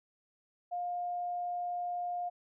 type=tone; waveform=sine; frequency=708 Hz; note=F5; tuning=23 cents sharp; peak=-33 dBFS; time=0.71-2.3 s; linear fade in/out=20 ms; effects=none